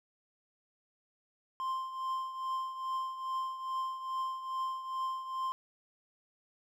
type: tone with tremolo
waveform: triangle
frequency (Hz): 1048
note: C6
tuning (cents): +2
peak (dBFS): -29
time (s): 1.6-5.52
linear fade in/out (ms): 0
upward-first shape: triangle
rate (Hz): 2.4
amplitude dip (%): 70
effects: none